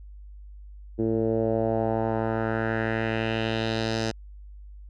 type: tone with low-pass filter sweep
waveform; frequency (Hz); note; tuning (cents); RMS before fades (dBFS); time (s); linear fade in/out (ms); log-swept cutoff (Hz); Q
10% pulse; 112.1; A2; +33; -26; 0.98-4.12; 20; 360 to 5600; 2.4
effects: added 50 Hz sine -41 dBFS peak until 4.89 s